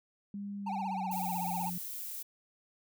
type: tone with pitch glide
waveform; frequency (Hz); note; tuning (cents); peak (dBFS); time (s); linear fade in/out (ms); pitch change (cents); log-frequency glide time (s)
sine; 201.5 to 177.45; G3 to F3; +48 to +28; -37; 0.34-1.78; 2; -220; 0.58-1.42
type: tone with vibrato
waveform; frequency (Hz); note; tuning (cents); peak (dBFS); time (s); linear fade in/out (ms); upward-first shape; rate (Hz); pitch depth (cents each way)
triangle; 830.6; G#5; 0; -32; 0.66-1.7; 10; triangle; 16; 210
type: noise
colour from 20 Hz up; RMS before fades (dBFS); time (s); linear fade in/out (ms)
violet; -41; 1.11-2.23; 10
effects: none